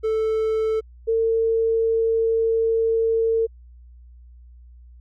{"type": "tone pair in turn", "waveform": ["triangle", "sine"], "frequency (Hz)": [440, 452.1], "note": ["A4", "A4"], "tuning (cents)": [0, 47], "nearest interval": "unison", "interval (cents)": 47, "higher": "second", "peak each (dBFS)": -17, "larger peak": "neither", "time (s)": [[0.03, 0.81], [1.07, 3.47]], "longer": "second", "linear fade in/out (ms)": 20, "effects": ["added 60 Hz sine -43 dBFS peak until 5 s"]}